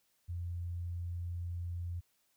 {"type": "tone", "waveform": "sine", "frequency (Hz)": 86.9, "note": "F2", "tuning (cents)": -8, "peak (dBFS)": -36, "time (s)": [0.28, 2.01], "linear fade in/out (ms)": 20, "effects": ["white hiss -75 dBFS RMS until 2.36 s"]}